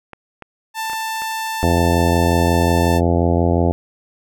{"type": "clicks", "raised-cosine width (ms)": 0.5, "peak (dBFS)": -19, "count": 5, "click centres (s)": [0.133, 0.423, 0.898, 0.933, 1.22]}
{"type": "tone", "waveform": "sawtooth", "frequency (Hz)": 887, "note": "A5", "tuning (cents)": 14, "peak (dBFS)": -18, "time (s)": [0.74, 3.01], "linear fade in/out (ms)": 50}
{"type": "harmonic tone", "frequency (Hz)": 85.6, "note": "F2", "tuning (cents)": -34, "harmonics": [1, 2, 3, 4, 5, 6, 7, 8, 9, 10], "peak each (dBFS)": [-17, -21, -21, -22, -24, -24, -27, -24, -30, -30], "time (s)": [1.63, 3.72], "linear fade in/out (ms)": 0}
{"effects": []}